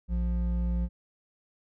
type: tone pair together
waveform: triangle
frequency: 58.54 / 175.8 Hz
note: A#1 / F3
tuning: +8 / +12 cents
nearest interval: octave + perfect fifth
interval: 1904 cents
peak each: -24 / -29 dBFS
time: 0.08-0.89 s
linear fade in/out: 50 ms
effects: none